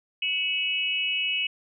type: tone cluster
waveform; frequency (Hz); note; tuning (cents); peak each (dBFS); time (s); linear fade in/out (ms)
sine; 2250 / 2587 / 2931; C#7 / E7 / F#7; +25 / -33 / -17; -35 / -27 / -27; 0.22-1.47; 5
effects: none